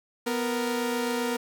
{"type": "tone pair together", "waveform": "sawtooth", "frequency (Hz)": [246.9, 466.1], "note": ["B3", "A#4"], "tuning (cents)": [0, 0], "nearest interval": "major seventh", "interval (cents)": 1100, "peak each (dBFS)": -25, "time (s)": [0.26, 1.37], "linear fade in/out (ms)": 10, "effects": []}